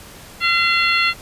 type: harmonic tone with a mistuned harmonic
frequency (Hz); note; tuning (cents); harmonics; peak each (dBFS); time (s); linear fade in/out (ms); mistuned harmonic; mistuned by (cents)
683; F5; -39; 2 / 3 / 4 / 5 / 6; -20 / -19 / -19 / -25 / -23; 0.4-1.14; 50; 6; +61
effects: pink hiss -40 dBFS RMS until 1.21 s + resampled to 32000 Hz